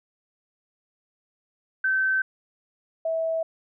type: tone pair in turn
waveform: sine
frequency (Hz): 1541 / 650.9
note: G6 / E5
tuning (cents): -30 / -22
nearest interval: octave + minor third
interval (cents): 1492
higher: first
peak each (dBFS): -20 / -23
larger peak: first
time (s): 1.84-2.22 / 3.05-3.43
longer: neither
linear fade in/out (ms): 5
effects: none